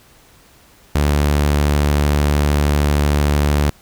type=tone; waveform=sawtooth; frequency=73.1 Hz; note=D2; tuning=7 cents flat; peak=-9 dBFS; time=0.95-3.7 s; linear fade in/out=5 ms; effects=pink hiss -49 dBFS RMS until 3.81 s